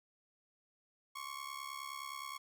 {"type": "ring-modulated tone", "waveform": "sawtooth", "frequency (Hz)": 1100, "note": "C#6", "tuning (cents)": -14, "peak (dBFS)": -36, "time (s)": [1.15, 2.38], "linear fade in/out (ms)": 10, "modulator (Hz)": 34.8, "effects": []}